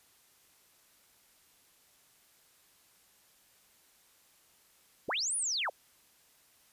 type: linear two-way sweep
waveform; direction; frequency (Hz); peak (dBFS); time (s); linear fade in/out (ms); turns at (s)
sine; up then down; 69.3 to 9970 to 377.9; -30; 5.08-5.7; 10; 5.36
effects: white hiss -65 dBFS RMS until 6.72 s + resampled to 32000 Hz